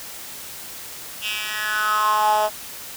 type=tone with high-pass filter sweep; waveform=10% pulse; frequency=212.8 Hz; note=G#3; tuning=42 cents sharp; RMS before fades=-21 dBFS; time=1.21-2.5 s; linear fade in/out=50 ms; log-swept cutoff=2800 to 670 Hz; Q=6.1; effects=white hiss -36 dBFS RMS until 2.96 s